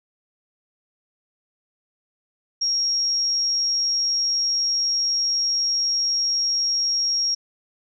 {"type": "tone", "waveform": "sine", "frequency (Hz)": 5588, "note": "F8", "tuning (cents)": 0, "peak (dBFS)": -19, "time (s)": [2.61, 7.35], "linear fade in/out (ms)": 10, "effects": []}